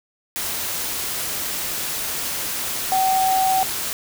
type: tone in noise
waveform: sine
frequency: 760 Hz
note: F#5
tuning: 46 cents sharp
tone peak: -16 dBFS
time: 2.92-3.63 s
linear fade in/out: 0 ms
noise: white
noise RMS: -26 dBFS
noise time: 0.36-3.93 s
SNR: +7 dB
effects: none